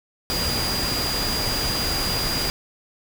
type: tone in noise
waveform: sine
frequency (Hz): 4835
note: D8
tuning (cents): +50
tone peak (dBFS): -25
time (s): 0.3-2.5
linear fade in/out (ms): 0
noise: pink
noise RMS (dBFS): -26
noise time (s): 0.3-2.5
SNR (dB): -2
effects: none